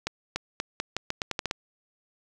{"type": "accelerating click train", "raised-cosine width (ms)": 0.2, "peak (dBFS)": -11, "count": 11, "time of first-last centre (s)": [0.07, 1.511], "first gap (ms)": 290, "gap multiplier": 0.83, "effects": []}